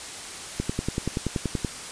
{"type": "click train", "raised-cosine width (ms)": 3, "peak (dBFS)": -12, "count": 12, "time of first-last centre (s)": [0.6, 1.648], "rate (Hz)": 10.5, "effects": ["white hiss -37 dBFS RMS until 1.91 s", "resampled to 22050 Hz"]}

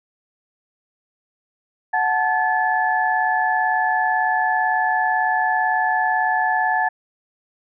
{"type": "tone cluster", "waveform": "sine", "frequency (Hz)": [737, 875, 1728], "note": ["F#5", "A5", "A6"], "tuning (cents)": [-7, -10, -32], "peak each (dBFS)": -21, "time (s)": [1.93, 6.89], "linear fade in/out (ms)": 10, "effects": []}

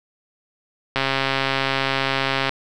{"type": "click train", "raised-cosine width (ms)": 0.3, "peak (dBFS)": -4, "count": 208, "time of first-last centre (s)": [0.96, 2.493], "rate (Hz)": 135, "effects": []}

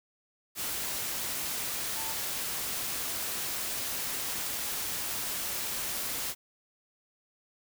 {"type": "tone in noise", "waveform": "sine", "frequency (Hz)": 891, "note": "A5", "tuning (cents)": 22, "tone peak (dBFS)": -41, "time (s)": [1.94, 2.15], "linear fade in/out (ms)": 50, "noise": "white", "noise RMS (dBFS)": -34, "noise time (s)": [0.55, 6.35], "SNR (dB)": -10, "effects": []}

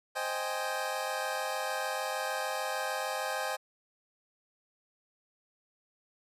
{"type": "chord", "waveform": "25% pulse", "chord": "Ab major seventh", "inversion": "first", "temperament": "equal", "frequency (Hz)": [523.3, 622.3, 784, 830.6], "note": ["C5", "Eb5", "G5", "Ab5"], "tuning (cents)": [0, 0, 0, 0], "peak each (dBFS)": -34, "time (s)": [0.15, 3.57], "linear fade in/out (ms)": 20, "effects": ["resampled to 32000 Hz"]}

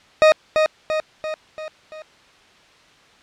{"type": "tone with echo", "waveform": "40% pulse", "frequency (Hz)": 622.3, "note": "D#5", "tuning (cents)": 0, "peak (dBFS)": -8, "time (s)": [0.22, 0.32], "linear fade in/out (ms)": 0, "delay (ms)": 340, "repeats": 5, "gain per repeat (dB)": -5, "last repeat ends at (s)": 2.02, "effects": ["white hiss -51 dBFS RMS until 3.22 s", "low-pass 4000 Hz 12 dB/octave"]}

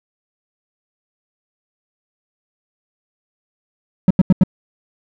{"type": "tone bursts", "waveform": "triangle", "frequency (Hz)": 185.3, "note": "F#3", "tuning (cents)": 3, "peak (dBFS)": -4, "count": 4, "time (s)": [4.08, 4.436], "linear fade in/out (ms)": 2, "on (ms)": 26, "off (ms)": 84, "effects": []}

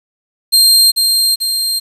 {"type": "tone with echo", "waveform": "sawtooth", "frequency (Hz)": 4186, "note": "C8", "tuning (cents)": 0, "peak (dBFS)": -3, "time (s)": [0.52, 0.92], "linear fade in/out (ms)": 20, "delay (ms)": 440, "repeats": 2, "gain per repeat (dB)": -4, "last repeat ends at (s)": 1.8, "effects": ["resampled to 32000 Hz", "7-bit"]}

